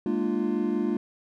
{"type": "chord", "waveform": "triangle", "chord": "Bb dominant seventh", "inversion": "third", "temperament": "equal with one note detuned", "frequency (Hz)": [207.7, 233.1, 299.8, 349.2], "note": ["Ab3", "Bb3", "D4", "F4"], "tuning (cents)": [0, 0, 36, 0], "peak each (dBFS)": [-28, -27, -28, -27], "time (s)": [0.06, 0.97], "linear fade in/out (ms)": 2, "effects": []}